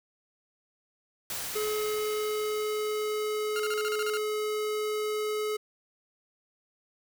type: noise with exponential decay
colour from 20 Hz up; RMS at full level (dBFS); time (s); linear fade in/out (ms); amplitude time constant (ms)
white; -34; 1.3-5.21; 2; 850
type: tone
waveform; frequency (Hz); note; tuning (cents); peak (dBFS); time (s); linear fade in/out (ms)
square; 425.8; G#4; +43; -29; 1.55-5.57; 10
type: tone bursts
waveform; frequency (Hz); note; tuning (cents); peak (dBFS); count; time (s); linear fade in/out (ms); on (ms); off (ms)
sawtooth; 1396.9; F6; 0; -28; 9; 3.56-4.171; 0; 35; 37
effects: none